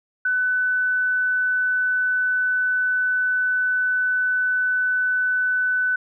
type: tone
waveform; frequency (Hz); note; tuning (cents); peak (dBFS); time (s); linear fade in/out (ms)
sine; 1500; F#6; +23; -18; 0.25-5.96; 5
effects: none